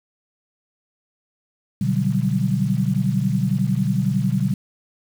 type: chord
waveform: sine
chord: G major seventh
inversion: first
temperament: equal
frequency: 123.47 / 146.83 / 185 / 196 Hz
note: B2 / D3 / F#3 / G3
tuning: 0 / 0 / 0 / 0 cents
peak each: -23 dBFS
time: 1.81-4.54 s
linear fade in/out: 5 ms
effects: 7-bit